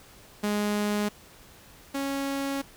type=tone pair in turn; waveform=sawtooth; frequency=207.7 / 275.8 Hz; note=G#3 / C#4; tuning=0 / -9 cents; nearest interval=perfect fourth; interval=491 cents; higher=second; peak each=-21 / -24 dBFS; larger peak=first; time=0.43-1.09 / 1.94-2.62 s; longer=second; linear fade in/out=10 ms; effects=pink hiss -52 dBFS RMS until 2.76 s